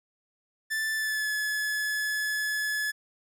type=tone with pitch glide; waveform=45% pulse; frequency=1760 to 1711.9 Hz; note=A6 to A6; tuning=0 to -48 cents; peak=-27 dBFS; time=0.7-2.92 s; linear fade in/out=20 ms; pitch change=-48 cents; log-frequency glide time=0.95-1.3 s; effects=none